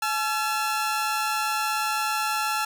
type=tone pair together; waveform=sawtooth; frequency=855.8 / 1353 Hz; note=A5 / E6; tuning=-48 / +45 cents; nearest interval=minor sixth; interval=793 cents; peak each=-23 dBFS; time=0.02-2.65 s; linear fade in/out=5 ms; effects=none